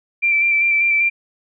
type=tone with vibrato; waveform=sine; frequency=2349 Hz; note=D7; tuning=in tune; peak=-13 dBFS; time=0.22-1.1 s; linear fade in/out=20 ms; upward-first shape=square; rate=5.1 Hz; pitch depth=18 cents each way; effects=none